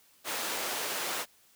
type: high-pass noise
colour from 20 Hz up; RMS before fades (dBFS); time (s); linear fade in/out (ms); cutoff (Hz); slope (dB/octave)
pink; -34; 0.24-1.26; 50; 500; 12
effects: white hiss -63 dBFS RMS until 1.55 s